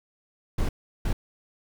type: noise bursts at uneven times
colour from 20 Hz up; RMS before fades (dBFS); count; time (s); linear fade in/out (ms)
brown; -24; 2; 0.58-0.69 / 1.05-1.13; 5
effects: none